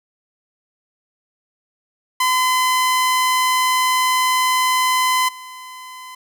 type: tone with level steps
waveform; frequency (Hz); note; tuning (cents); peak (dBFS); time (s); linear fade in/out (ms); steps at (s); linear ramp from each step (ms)
sawtooth; 1020; C6; -44; -11 / -30; 2.2-6.15; 5; 5.28; 10
effects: none